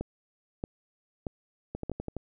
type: two click trains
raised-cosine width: 2 ms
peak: -21 / -19 dBFS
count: 6 / 4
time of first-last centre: 1.75-2.167 / 0.01-1.897 s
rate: 12 / 1.59 Hz
effects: none